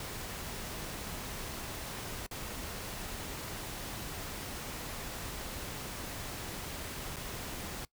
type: noise with dropouts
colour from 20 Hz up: pink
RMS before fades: -41 dBFS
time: 0-7.85 s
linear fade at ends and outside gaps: 2 ms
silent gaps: 2.265-2.311 / 7.161-7.166 s
effects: noise-tail reverb RT60 0.1 s tail -21 dB re dry